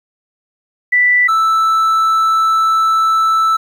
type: tone pair in turn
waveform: sine / triangle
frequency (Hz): 1975.5 / 1318.5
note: B6 / E6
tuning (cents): 0 / 0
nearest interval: perfect fifth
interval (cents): 700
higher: first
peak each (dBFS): -8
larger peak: neither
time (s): 0.92-1.28 / 1.28-3.57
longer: second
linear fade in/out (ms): 10
effects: 8-bit